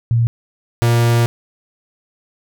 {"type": "tone pair in turn", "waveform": ["sine", "45% pulse"], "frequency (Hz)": [116.7, 117.85], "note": ["A#2", "A#2"], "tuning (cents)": [2, 19], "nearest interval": "unison", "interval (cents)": 17, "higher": "second", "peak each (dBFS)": -11, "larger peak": "neither", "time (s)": [[0.11, 0.27], [0.82, 1.26]], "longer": "second", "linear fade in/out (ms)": 0, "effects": []}